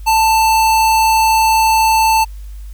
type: tone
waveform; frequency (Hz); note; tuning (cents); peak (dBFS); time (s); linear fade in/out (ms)
square; 886; A5; +12; -10; 0.06-2.25; 20
effects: added 50 Hz sine -27 dBFS peak until 2.73 s + white hiss -50 dBFS RMS until 2.73 s